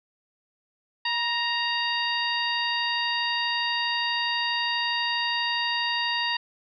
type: harmonic tone with a mistuned harmonic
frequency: 932.3 Hz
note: A#5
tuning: in tune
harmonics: 1 / 2 / 3 / 4 / 5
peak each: -30 / -29 / -30 / -32 / -32 dBFS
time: 1.05-6.37 s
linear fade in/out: 5 ms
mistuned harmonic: 1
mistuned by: +44 cents
effects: none